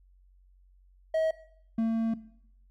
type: tone pair in turn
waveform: triangle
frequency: 639 / 225.9 Hz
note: D#5 / A3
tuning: +46 / +46 cents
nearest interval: octave + tritone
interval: 1800 cents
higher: first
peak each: -22 dBFS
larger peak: neither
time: 1.14-1.31 / 1.78-2.14 s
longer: second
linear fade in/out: 5 ms
effects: noise-tail reverb RT60 0.7 s tail -17 dB re dry + added 46 Hz sine -57 dBFS peak until 2.7 s